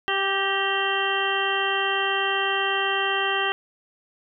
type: harmonic tone with a mistuned harmonic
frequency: 392 Hz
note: G4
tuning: in tune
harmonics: 1 / 2 / 3 / 4 / 5 / 7 / 8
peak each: -29 / -29 / -29 / -29 / -29 / -29 / -29 dBFS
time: 0.08-3.52 s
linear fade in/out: 0 ms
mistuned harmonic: 5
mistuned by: -37 cents
effects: none